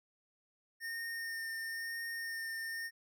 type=tone with vibrato; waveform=square; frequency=1826 Hz; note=A#6; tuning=36 cents flat; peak=-39 dBFS; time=0.8-2.91 s; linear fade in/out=50 ms; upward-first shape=sine; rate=1 Hz; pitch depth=14 cents each way; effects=none